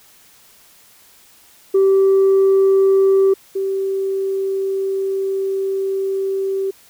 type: tone pair in turn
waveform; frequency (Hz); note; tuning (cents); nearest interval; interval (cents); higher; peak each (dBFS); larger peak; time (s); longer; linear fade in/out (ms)
sine; 387.6 / 387.6; G4 / G4; -20 / -20; unison; 0; neither; -8 / -17; first; 1.74-3.34 / 3.55-6.71; second; 10
effects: tanh soft clip ceiling -8 dBFS + white hiss -49 dBFS RMS until 6.89 s